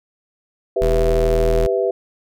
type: chord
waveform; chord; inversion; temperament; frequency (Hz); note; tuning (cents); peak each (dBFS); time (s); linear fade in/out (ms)
sine; E minor; first; equal; 392 / 493.9 / 659.3; G4 / B4 / E5; 0 / 0 / 0; -19 / -20 / -22; 0.76-1.91; 5
type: tone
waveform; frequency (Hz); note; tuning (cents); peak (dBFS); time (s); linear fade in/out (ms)
45% pulse; 40.47; E1; -31; -17; 0.81-1.67; 10
effects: none